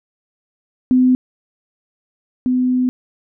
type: tone pair in turn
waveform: sine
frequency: 254.2 / 252.6 Hz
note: C4 / B3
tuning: -50 / +39 cents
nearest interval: unison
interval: 11 cents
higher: first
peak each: -9 / -13 dBFS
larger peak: first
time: 0.91-1.15 / 2.46-2.89 s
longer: second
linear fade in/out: 0 ms
effects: none